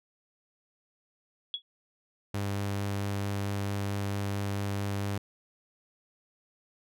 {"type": "tone with exponential decay", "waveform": "sine", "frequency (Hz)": 3359, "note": "G#7", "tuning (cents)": 19, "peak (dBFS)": -26, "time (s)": [1.54, 1.62], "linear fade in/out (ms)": 1, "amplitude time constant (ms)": 17}
{"type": "tone with vibrato", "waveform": "sawtooth", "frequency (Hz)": 100, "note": "G2", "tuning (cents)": 35, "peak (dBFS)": -26, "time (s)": [2.34, 5.18], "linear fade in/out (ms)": 5, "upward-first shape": "sine", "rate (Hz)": 4.5, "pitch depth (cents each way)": 8}
{"effects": []}